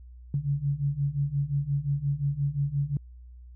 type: beating tone pair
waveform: sine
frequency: 138.59 / 144.29 Hz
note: C#3 / D3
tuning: 0 / -30 cents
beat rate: 5.7 Hz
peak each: -29 / -27 dBFS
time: 0.34-2.97 s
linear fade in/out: 2 ms
effects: added 61 Hz sine -44 dBFS peak until 3.55 s